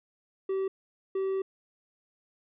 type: tone bursts at uneven times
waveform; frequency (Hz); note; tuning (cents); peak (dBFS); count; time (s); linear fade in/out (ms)
triangle; 384.7; G4; -33; -25; 2; 0.49-0.68 / 1.15-1.42; 5
effects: resampled to 8000 Hz